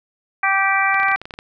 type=harmonic tone; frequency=389.9 Hz; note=G4; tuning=9 cents flat; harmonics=2 / 3 / 4 / 5 / 6; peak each=-21 / -21 / -21 / -21 / -21 dBFS; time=0.43-1.16 s; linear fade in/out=5 ms
type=clicks; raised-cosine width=0.3 ms; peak=-17 dBFS; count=11; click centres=0.944 / 1 / 1.032 / 1.085 / 1.116 / 1.16 / 1.216 / 1.255 / 1.308 / 1.339 / 1.389 s
effects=none